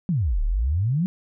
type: exponential two-way sweep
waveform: sine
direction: down then up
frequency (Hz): 196 to 33.77 to 192.1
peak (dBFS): -19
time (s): 0.09-1.06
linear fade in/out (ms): 0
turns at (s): 0.42
effects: none